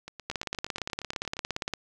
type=two click trains; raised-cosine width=0.2 ms; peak=-13 / -23 dBFS; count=26 / 12; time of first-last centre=0.3-1.737 / 0.08-1.368 s; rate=17.4 / 8.54 Hz; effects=none